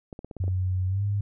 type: clicks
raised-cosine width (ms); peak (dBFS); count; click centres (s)
2; -25; 7; 0.128 / 0.191 / 0.246 / 0.312 / 0.367 / 0.44 / 0.48
type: tone with pitch glide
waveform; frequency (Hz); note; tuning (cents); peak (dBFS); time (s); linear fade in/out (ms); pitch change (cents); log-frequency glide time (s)
sine; 92.5 to 101.46; F#2 to G#2; 0 to -40; -23; 0.4-1.21; 5; +160; 0.87-1.03
effects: none